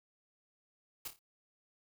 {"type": "noise with echo", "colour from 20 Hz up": "white", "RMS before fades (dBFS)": -41, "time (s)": [1.05, 1.08], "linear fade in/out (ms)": 5, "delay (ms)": 28, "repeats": 4, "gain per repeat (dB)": -8, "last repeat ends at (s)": 1.192, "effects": []}